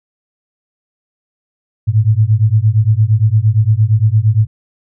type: beating tone pair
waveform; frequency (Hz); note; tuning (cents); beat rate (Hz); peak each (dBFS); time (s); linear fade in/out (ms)
sine; 104.4 / 113.1; G#2 / A2; +10 / +48; 8.7; -11; 1.87-4.47; 20
effects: none